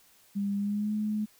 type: tone with pitch glide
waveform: sine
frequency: 200.7 to 212.4 Hz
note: G3 to G#3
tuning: +41 to +39 cents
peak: -27 dBFS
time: 0.35-1.26 s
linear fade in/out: 20 ms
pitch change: +98 cents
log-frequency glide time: 0.57-0.93 s
effects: white hiss -61 dBFS RMS until 1.39 s